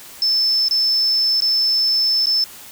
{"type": "tone with dropouts", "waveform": "sine", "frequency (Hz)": 5270, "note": "E8", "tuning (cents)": -1, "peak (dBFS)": -14, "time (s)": [0.22, 2.44], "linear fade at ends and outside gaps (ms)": 1, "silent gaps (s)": [[0.684, 0.71], [1.404, 1.421], [2.258, 2.269]], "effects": ["white hiss -39 dBFS RMS until 2.71 s"]}